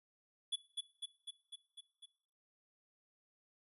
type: tone with echo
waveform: square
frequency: 3423 Hz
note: A7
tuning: 48 cents flat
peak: -35 dBFS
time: 0.52-0.56 s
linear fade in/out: 10 ms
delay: 250 ms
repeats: 6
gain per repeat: -3 dB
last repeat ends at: 2.06 s
effects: noise-tail reverb RT60 0.7 s tail -20 dB re dry + resampled to 32000 Hz